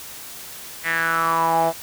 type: tone with band-pass filter sweep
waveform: sawtooth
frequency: 164.81 Hz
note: E3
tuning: in tune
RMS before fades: -20 dBFS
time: 0.83-1.73 s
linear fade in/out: 50 ms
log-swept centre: 2000 to 690 Hz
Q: 6.4
effects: white hiss -37 dBFS RMS until 1.82 s